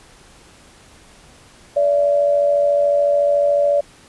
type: tone pair together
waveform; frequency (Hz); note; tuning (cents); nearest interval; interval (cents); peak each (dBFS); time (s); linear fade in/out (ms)
sine; 577.1 / 671; D5 / E5; -30 / +31; minor third; 261; -13 / -22; 1.76-3.81; 10
effects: pink hiss -47 dBFS RMS until 4.08 s + resampled to 24000 Hz